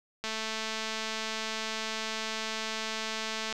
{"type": "click train", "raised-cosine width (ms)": 0.2, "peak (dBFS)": -17, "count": 724, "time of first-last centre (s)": [0.24, 3.526], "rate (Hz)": 220, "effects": []}